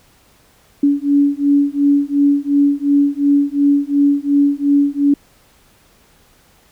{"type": "beating tone pair", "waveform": "sine", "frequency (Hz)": [283.2, 286], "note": ["C#4", "D4"], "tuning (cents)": [37, -46], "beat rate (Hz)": 2.8, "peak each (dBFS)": -14, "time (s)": [0.83, 5.14], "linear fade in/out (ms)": 5, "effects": ["pink hiss -52 dBFS RMS until 6.71 s"]}